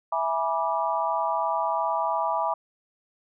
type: chord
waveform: sine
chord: E dominant seventh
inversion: none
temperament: equal with one note detuned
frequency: 659.3 / 830.6 / 973.6 / 1174.7 Hz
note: E5 / G#5 / B5 / D6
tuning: 0 / 0 / -25 / 0 cents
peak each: -29 / -29 / -27 / -30 dBFS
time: 0.12-2.54 s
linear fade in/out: 5 ms
effects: none